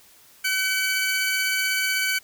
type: tone pair together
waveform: sawtooth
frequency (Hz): 1514 / 2279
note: F#6 / C#7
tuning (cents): +39 / +47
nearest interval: perfect fifth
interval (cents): 708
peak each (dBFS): -21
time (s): 0.44-2.19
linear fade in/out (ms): 10
effects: white hiss -53 dBFS RMS until 2.23 s